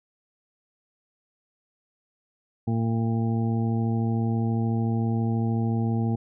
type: harmonic tone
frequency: 114.1 Hz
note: A#2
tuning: 37 cents flat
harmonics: 1 / 2 / 3 / 4 / 6 / 7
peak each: -24 / -26 / -35 / -38 / -43 / -38 dBFS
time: 2.67-6.16 s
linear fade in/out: 10 ms
effects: none